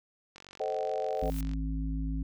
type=click train; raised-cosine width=0.2 ms; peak=-31 dBFS; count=56; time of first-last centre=0.36-1.535 s; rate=46.8 Hz
type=chord; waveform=sine; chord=A diminished seventh; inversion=none; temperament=equal with one note detuned; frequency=440 / 523.3 / 622.3 / 758.2 Hz; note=A4 / C5 / Eb5 / Gb5; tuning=0 / 0 / 0 / +42 cents; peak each=-35 dBFS; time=0.6-1.3 s; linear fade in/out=2 ms
type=noise with exponential growth; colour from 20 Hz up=blue; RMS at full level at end=-41 dBFS; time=1.07-1.41 s; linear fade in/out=5 ms; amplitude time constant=72 ms
type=harmonic tone; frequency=53.5 Hz; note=A1; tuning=48 cents flat; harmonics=1 / 3 / 5; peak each=-31 / -38 / -37 dBFS; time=1.22-2.23 s; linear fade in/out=5 ms
effects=none